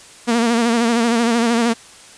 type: tone with vibrato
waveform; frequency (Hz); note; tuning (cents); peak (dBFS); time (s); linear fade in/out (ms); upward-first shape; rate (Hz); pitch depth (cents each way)
sawtooth; 233.1; A#3; 0; -10; 0.27-1.74; 20; sine; 13; 57
effects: white hiss -42 dBFS RMS until 2.17 s + resampled to 22050 Hz